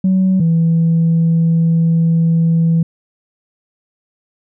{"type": "tone pair in turn", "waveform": "sine", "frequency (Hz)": [188, 165.06], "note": ["F#3", "E3"], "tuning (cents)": [28, 3], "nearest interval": "major second", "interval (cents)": 225, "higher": "first", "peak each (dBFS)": -8, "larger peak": "neither", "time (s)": [[0.04, 0.4], [0.4, 2.83]], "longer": "second", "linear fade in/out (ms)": 5, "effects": ["tanh soft clip ceiling -7 dBFS"]}